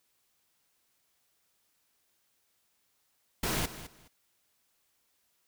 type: noise with echo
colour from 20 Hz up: pink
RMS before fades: -31 dBFS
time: 3.43-3.66 s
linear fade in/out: 5 ms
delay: 210 ms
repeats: 2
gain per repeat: -14 dB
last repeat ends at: 4.08 s
effects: white hiss -74 dBFS RMS until 5.47 s